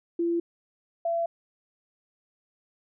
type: tone pair in turn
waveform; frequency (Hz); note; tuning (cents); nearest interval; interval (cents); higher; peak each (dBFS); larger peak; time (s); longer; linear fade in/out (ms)
sine; 340 / 674.5; F4 / E5; -46 / +40; octave; 1186; second; -23 / -24; first; 0.19-0.4 / 1.05-1.26; neither; 5
effects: none